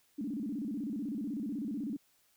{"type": "tone with vibrato", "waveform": "sine", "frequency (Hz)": 250, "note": "B3", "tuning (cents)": 21, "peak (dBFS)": -34, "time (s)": [0.18, 1.97], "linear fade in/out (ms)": 10, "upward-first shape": "square", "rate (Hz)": 16, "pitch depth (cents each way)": 250, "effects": ["white hiss -70 dBFS RMS until 2.36 s"]}